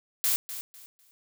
blue noise with echo, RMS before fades -25 dBFS, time 0.24-0.36 s, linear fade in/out 0 ms, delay 250 ms, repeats 3, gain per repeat -12 dB, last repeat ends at 1.11 s, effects none

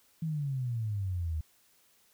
sine exponential sweep, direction down, 164.81 to 76.2 Hz, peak -30 dBFS, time 0.22-1.41 s, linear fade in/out 5 ms, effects white hiss -66 dBFS RMS until 2.13 s

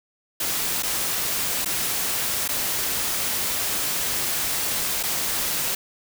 white noise with dropouts, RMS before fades -25 dBFS, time 0.4-5.75 s, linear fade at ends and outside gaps 5 ms, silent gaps 0.825-0.831 / 1.648-1.657 / 2.479-2.488 / 5.03-5.034 s, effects none

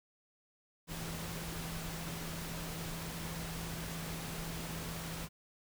sine tone in noise, 164.81 Hz, E3, in tune, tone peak -43 dBFS, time 0.87-5.29 s, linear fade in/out 50 ms, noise pink, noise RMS -43 dBFS, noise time 0.87-5.29 s, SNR -3 dB, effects none

